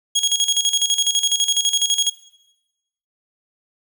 25% pulse tone with tremolo, 3300 Hz, G#7, 12 cents flat, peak -11 dBFS, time 0.15-2.1 s, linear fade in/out 10 ms, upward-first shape square, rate 12 Hz, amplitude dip 70%, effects noise-tail reverb RT60 1.0 s tail -20 dB re dry

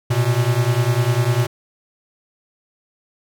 square beating tone pair, 116.54 / 126.54 Hz, A#2 / B2, 0 / +43 cents, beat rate 10 Hz, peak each -19 dBFS, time 0.1-1.47 s, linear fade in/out 10 ms, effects none

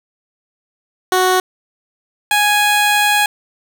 15% pulse tone pair in turn, 370 / 830.6 Hz, F#4 / G#5, 0 / 0 cents, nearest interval octave + major second, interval 1400 cents, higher second, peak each -5 dBFS, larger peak neither, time 1.12-1.4 / 2.31-3.26 s, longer second, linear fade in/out 2 ms, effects none

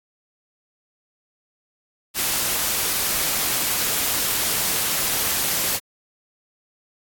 white noise, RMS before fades -22 dBFS, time 2.14-5.8 s, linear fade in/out 50 ms, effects AAC 64 kbps

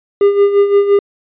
triangle tone with tremolo, 403 Hz, G4, 48 cents sharp, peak -3 dBFS, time 0.21-0.99 s, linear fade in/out 2 ms, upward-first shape sine, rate 5.8 Hz, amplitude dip 65%, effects resampled to 8000 Hz

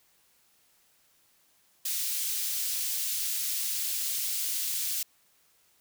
white high-pass noise, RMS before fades -31 dBFS, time 1.85-5.03 s, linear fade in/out 5 ms, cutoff 3400 Hz, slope 12 dB/octave, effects white hiss -66 dBFS RMS until 5.8 s

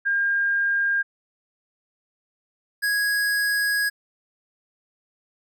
sine / square tone pair in turn, 1609 / 1658.1 Hz, G6 / G#6, +45 / -3 cents, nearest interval minor second, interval 52 cents, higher second, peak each -19 / -21 dBFS, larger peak first, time 0.05-1.03 / 2.82-3.9 s, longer second, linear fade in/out 20 ms, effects none

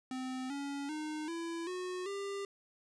square tone with pitch steps, 258 / 281.4 / 306.8 / 334.6 / 364.9 / 397.9 Hz, C4 / C#4 / D#4 / E4 / F#4 / G4, -24 / +26 / -24 / +26 / -24 / +26 cents, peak -38 dBFS, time 0.11-2.45 s, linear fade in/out 2 ms, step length 390 ms, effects resampled to 22050 Hz

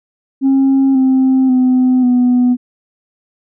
sine tone with pitch steps, 270 / 262.3 / 254.8 / 247.6 Hz, C#4 / C4 / C4 / B3, -45 / +4 / -46 / +5 cents, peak -6 dBFS, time 0.41-2.57 s, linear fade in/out 50 ms, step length 540 ms, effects tanh soft clip ceiling -6 dBFS

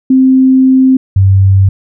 sine tone pair in turn, 261.6 / 96.7 Hz, C4 / G2, 0 / -23 cents, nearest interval octave + perfect fourth, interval 1723 cents, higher first, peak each -3 dBFS, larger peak neither, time 0.1-0.97 / 1.16-1.69 s, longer first, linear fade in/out 5 ms, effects none

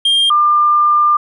triangle / sine tone pair in turn, 3206 / 1197.1 Hz, G7 / D6, +38 / +33 cents, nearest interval octave + perfect fourth, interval 1705 cents, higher first, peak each -8 dBFS, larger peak neither, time 0.05-0.3 / 0.3-1.17 s, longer second, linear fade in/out 5 ms, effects resampled to 24000 Hz

